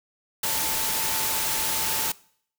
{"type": "tone in noise", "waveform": "sine", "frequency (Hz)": 885, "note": "A5", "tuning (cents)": 10, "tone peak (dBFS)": -36, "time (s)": [0.43, 2.12], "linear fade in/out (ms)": 5, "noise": "white", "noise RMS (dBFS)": -26, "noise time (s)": [0.43, 2.12], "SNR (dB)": -13, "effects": ["noise-tail reverb RT60 0.6 s tail -22 dB re dry"]}